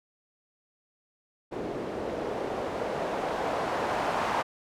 blue noise with low-pass filter sweep, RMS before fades -31 dBFS, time 1.51-4.43 s, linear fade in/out 20 ms, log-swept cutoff 400 to 890 Hz, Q 1.5, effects none

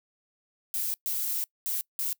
violet noise bursts at uneven times, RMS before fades -30 dBFS, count 4, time 0.74-0.94 / 1.06-1.44 / 1.66-1.81 / 1.99-2.13 s, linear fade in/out 0 ms, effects noise-tail reverb RT60 0.1 s tail -24 dB re dry

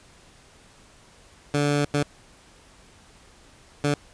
15% pulse tone bursts at uneven times, 145.2 Hz, D3, 19 cents flat, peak -14 dBFS, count 3, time 1.54-1.85 / 1.94-2.03 / 3.84-3.94 s, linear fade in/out 2 ms, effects pink hiss -53 dBFS RMS until 4.13 s + resampled to 22050 Hz

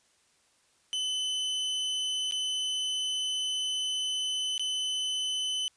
40% pulse tone with dropouts, 3025 Hz, F#7, 38 cents sharp, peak -28 dBFS, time 0.93-5.68 s, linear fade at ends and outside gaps 0 ms, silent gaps 2.311-2.322 / 4.579-4.595 s, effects white hiss -67 dBFS RMS until 5.76 s + resampled to 22050 Hz

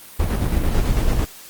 brown noise with tremolo, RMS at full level -17 dBFS, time 0.19-1.25 s, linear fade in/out 10 ms, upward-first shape square, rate 9 Hz, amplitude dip 35%, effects white hiss -41 dBFS RMS until 1.49 s + Opus 32 kbps

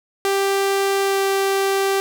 sawtooth tone with pitch glide, 393.1 to 390.8 Hz, G4 to G4, +5 to -5 cents, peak -13 dBFS, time 0.25-2 s, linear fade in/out 0 ms, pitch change -10 cents, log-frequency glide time 1.02-1.2 s, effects none

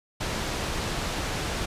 pink low-pass noise, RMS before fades -30 dBFS, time 0.2-1.66 s, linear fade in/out 10 ms, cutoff 6800 Hz, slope 12 dB/octave, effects resampled to 32000 Hz

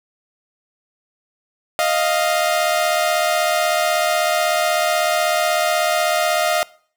sawtooth tone pair together, 622.3 / 698.5 Hz, D#5 / F5, 0 / 0 cents, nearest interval major second, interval 200 cents, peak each -15 dBFS, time 1.79-6.63 s, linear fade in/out 0 ms, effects noise-tail reverb RT60 0.5 s tail -22 dB re dry

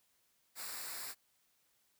white noise with comb filter, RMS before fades -44 dBFS, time 0.55-1.15 s, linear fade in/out 50 ms, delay 0.32 ms, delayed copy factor -0.65, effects white hiss -75 dBFS RMS until 1.99 s

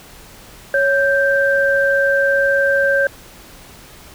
sine tone pair together, 555 / 1569.8 Hz, C#5 / G6, +2 / +2 cents, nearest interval octave + tritone, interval 1800 cents, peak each -15 dBFS, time 0.74-3.07 s, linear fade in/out 2 ms, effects pink hiss -41 dBFS RMS until 4.14 s

